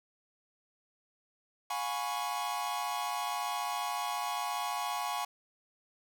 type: chord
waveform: 45% pulse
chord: C# dominant seventh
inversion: first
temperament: equal with one note detuned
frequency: 716 / 830.6 / 987.8 / 1108.7 Hz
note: E#5 / G#5 / B5 / C#6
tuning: +43 / 0 / 0 / 0 cents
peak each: -39 / -37 / -40 / -38 dBFS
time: 1.7-5.25 s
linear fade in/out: 5 ms
effects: none